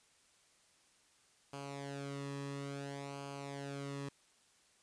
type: tone with flanger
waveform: sawtooth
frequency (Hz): 140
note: C#3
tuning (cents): +18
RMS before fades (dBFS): -44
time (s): 1.53-4.09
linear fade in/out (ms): 5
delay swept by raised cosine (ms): 0.53 to 1.37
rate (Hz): 0.58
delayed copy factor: -0.7
effects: white hiss -69 dBFS RMS until 4.82 s + resampled to 22050 Hz